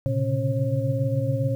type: tone cluster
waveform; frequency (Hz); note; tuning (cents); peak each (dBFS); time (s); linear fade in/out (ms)
sine; 115 / 132.8 / 140 / 272.8 / 539; A#2 / C3 / C#3 / C#4 / C#5; -23 / +26 / +18 / -28 / -49; -25 / -26 / -31 / -32 / -28; 0.06-1.55; 0
effects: 9-bit